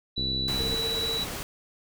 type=tone with pitch glide; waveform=sine; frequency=3951 to 3926 Hz; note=B7 to B7; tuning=0 to -11 cents; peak=-27 dBFS; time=0.16-1.25 s; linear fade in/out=20 ms; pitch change=-11 cents; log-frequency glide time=0.5-0.98 s
type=click train; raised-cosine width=3 ms; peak=-22 dBFS; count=38; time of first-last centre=0.18-0.743 s; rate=65.7 Hz
type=noise; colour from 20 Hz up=pink; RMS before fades=-35 dBFS; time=0.48-1.43 s; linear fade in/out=0 ms
type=tone with tremolo; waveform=sine; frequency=452.5 Hz; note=A4; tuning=48 cents sharp; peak=-32 dBFS; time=0.59-1.19 s; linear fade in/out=20 ms; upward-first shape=sine; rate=16 Hz; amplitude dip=60%
effects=none